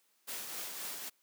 white noise with tremolo, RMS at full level -40 dBFS, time 0.27-1.1 s, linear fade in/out 20 ms, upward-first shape triangle, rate 3.8 Hz, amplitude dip 40%, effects white hiss -73 dBFS RMS until 1.22 s + high-pass 200 Hz 12 dB/octave

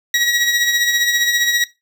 20% pulse tone with tremolo, 1912 Hz, A#6, 43 cents sharp, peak -7 dBFS, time 0.14-1.64 s, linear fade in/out 2 ms, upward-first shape sine, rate 15 Hz, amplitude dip 45%, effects noise-tail reverb RT60 0.2 s tail -17 dB re dry

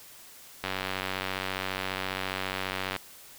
click train, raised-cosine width 0.3 ms, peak -14 dBFS, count 221, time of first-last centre 0.64-2.963 s, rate 94.7 Hz, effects white hiss -50 dBFS RMS until 3.38 s

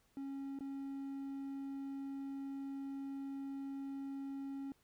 triangle tone with dropouts, 274.3 Hz, C#4, 18 cents flat, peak -39 dBFS, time 0.17-4.72 s, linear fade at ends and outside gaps 1 ms, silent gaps 0.589-0.607 s, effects pink hiss -74 dBFS RMS until 4.83 s

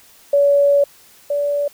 sine tone pair in turn, 568 / 576.6 Hz, C#5 / D5, +42 / -32 cents, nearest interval unison, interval 26 cents, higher second, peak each -10 / -16 dBFS, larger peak first, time 0.33-0.84 / 1.3-1.68 s, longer first, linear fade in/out 5 ms, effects white hiss -48 dBFS RMS until 1.73 s

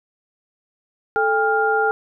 sine tone cluster, 437.4 / 804 / 1402 Hz, A4 / G5 / F6, -10 / +44 / +6 cents, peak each -20 dBFS, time 1.16-1.91 s, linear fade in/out 0 ms, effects none

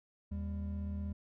triangle tone pair together, 78.8 / 199.89 Hz, D#2 / G3, +23 / +34 cents, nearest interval octave + major third, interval 1611 cents, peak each -35 / -39 dBFS, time 0.31-1.13 s, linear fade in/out 10 ms, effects none

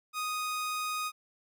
sawtooth tone, 1244.5 Hz, D#6, in tune, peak -28 dBFS, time 0.13-1.12 s, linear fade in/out 50 ms, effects none

